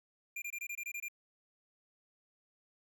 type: tone bursts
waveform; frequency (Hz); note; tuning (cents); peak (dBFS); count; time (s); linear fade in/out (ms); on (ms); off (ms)
square; 2393; D7; +32; -39; 9; 0.36-1.084; 5; 60; 23
effects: none